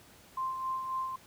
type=tone with tremolo; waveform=sine; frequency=1046.5 Hz; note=C6; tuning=in tune; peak=-30 dBFS; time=0.37-1.16 s; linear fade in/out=5 ms; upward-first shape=sine; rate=3.7 Hz; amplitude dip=45%; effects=pink hiss -57 dBFS RMS until 1.26 s + high-pass 60 Hz 12 dB/octave